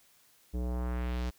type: tone with low-pass filter sweep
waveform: square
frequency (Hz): 61.1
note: B1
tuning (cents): -18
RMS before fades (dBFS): -33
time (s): 0.53-1.31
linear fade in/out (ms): 20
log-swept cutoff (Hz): 390 to 6400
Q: 1.2
effects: white hiss -64 dBFS RMS until 1.38 s